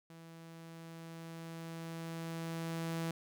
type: tone with level ramp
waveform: sawtooth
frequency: 164.81 Hz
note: E3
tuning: in tune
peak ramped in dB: -48 to -31 dBFS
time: 0.1-3.11 s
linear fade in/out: 2 ms
effects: none